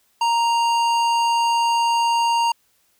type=tone with hard clipping; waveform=sine; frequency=932 Hz; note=A#5; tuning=1 cent flat; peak=-18 dBFS; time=0.21-2.52 s; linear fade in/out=5 ms; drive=14 dB; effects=white hiss -63 dBFS RMS until 2.99 s